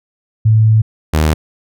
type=tone pair in turn; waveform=sine / sawtooth; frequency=109.8 / 77.64 Hz; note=A2 / D#2; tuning=-3 / -3 cents; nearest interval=tritone; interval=600 cents; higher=first; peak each=-6 dBFS; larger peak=neither; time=0.45-0.82 / 1.13-1.34 s; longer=first; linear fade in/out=10 ms; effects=none